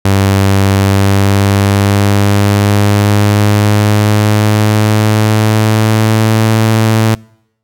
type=tone with pitch glide; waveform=sawtooth; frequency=98 to 110.64 Hz; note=G2 to A2; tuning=0 to +10 cents; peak=-3 dBFS; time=0.05-7.15 s; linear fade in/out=5 ms; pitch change=+210 cents; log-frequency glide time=0.75-6.5 s; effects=noise-tail reverb RT60 0.8 s tail -26 dB re dry